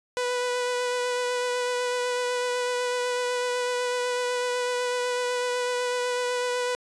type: tone with vibrato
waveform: sawtooth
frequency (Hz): 493.9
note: B4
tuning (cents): 0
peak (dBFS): -21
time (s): 0.17-6.75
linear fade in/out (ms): 0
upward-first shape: triangle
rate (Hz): 8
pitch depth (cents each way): 16
effects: resampled to 22050 Hz